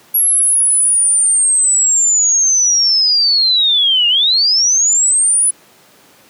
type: linear two-way sweep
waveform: sine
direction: down then up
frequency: 11380 to 2797 to 10110 Hz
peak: -9 dBFS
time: 0.14-5.51 s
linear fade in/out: 10 ms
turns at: 4.08 s
effects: pink hiss -46 dBFS RMS until 6.29 s + high-pass 200 Hz 12 dB/octave